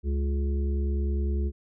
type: harmonic tone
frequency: 70.1 Hz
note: C#2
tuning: 20 cents sharp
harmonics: 1 / 3 / 5 / 6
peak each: -24 / -36 / -37 / -42 dBFS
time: 0.03-1.52 s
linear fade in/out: 50 ms
effects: none